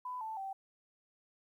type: tone with pitch steps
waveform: sine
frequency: 1000 / 880.7 / 775.6 Hz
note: B5 / A5 / G5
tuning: +21 / +1 / -19 cents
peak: -38 dBFS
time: 0.05-0.53 s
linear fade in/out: 5 ms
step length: 160 ms
effects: 12-bit